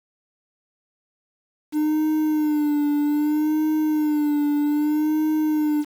triangle tone with vibrato, 301.1 Hz, D4, 43 cents sharp, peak -16 dBFS, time 1.72-5.85 s, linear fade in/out 50 ms, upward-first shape sine, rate 0.63 Hz, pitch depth 50 cents each way, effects 7-bit

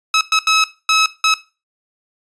15% pulse tone bursts at uneven times, 1289 Hz, E6, 39 cents flat, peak -5 dBFS, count 5, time 0.14-0.21 / 0.32-0.39 / 0.47-0.64 / 0.89-1.06 / 1.24-1.34 s, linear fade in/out 2 ms, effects noise-tail reverb RT60 0.3 s tail -17 dB re dry + resampled to 22050 Hz

